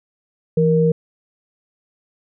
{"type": "tone pair together", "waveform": "sine", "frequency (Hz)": [165.4, 467.8], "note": ["E3", "A#4"], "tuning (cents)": [6, 6], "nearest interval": "octave + tritone", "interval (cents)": 1800, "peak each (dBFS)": -15, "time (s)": [0.57, 0.92], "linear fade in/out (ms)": 5, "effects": []}